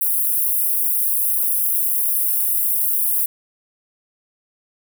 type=high-pass noise; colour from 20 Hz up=white; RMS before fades=-19 dBFS; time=0.01-3.26 s; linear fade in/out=5 ms; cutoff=10000 Hz; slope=48 dB/octave; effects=none

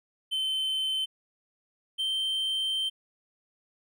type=tone pair in turn; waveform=triangle; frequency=3078 / 3123 Hz; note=G7 / G7; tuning=-32 / -7 cents; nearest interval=unison; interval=25 cents; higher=second; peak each=-25 dBFS; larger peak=neither; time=0.31-1.06 / 1.98-2.9 s; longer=second; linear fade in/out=20 ms; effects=none

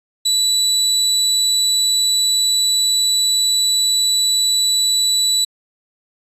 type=tone; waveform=30% pulse; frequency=3951 Hz; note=B7; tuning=in tune; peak=-11 dBFS; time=0.25-5.45 s; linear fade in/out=10 ms; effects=resampled to 32000 Hz

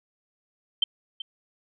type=tone with echo; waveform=sine; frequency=3118 Hz; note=G7; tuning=10 cents flat; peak=-17 dBFS; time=0.82-0.84 s; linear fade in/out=5 ms; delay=380 ms; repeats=1; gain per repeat=-14 dB; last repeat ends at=1.22 s; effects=none

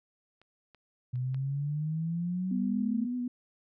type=clicks; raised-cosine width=0.3 ms; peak=-43 / -39 / -44 / -34 dBFS; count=4; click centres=0.416 / 0.747 / 1.157 / 1.345 s
type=exponential sweep; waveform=sine; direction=up; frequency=123.47 to 223.1 Hz; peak=-29 dBFS; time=1.13-3.06 s; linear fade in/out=10 ms
type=tone with vibrato; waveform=sine; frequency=246.9 Hz; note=B3; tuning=in tune; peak=-30 dBFS; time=2.51-3.28 s; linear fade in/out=5 ms; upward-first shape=sine; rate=8.1 Hz; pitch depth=23 cents each way
effects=none

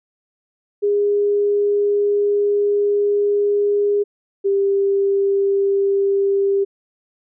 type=tone pair in turn; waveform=sine; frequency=409 / 395.8 Hz; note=G#4 / G4; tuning=-26 / +17 cents; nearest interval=minor second; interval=57 cents; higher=first; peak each=-14 dBFS; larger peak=neither; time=0.82-4.04 / 4.44-6.65 s; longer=first; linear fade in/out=20 ms; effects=none

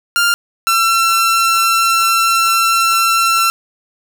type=tone pair in turn; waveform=sawtooth; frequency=1396.9 / 1348.9 Hz; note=F6 / E6; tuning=0 / +39 cents; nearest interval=minor second; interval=61 cents; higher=first; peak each=-7 dBFS; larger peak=neither; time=0.16-0.34 / 0.67-3.5 s; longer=second; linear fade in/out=0 ms; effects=none

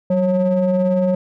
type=ring-modulated tone; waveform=triangle; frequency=179.1 Hz; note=F3; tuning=44 cents sharp; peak=-9 dBFS; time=0.1-1.15 s; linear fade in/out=5 ms; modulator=367 Hz; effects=none

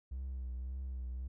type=tone with vibrato; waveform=triangle; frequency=64 Hz; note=C2; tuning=38 cents flat; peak=-35 dBFS; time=0.11-1.28 s; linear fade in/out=10 ms; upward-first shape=triangle; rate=1.8 Hz; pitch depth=64 cents each way; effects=tanh soft clip ceiling -33 dBFS

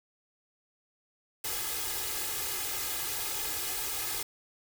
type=noise with comb filter; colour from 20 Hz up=white; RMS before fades=-34 dBFS; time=1.44-4.23 s; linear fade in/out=5 ms; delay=2.4 ms; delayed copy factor=+0.95; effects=none

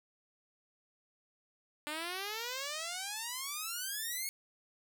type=exponential sweep; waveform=5% pulse; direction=up; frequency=293.7 to 2217 Hz; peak=-26 dBFS; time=1.87-4.29 s; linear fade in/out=0 ms; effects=none

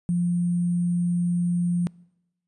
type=tone with sample-and-hold; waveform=sine; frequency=174.61 Hz; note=F3; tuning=in tune; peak=-20 dBFS; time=0.09-1.87 s; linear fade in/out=0 ms; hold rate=8820 Hz; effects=noise-tail reverb RT60 0.9 s tail -25 dB re dry + resampled to 24000 Hz

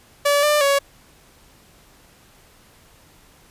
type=tone with pitch steps; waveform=sawtooth; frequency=575 / 595 / 559 Hz; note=D5 / D5 / C#5; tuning=-37 / +22 / +14 cents; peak=-11 dBFS; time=0.25-0.79 s; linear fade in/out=10 ms; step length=180 ms; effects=pink hiss -52 dBFS RMS until 3.5 s + resampled to 32000 Hz

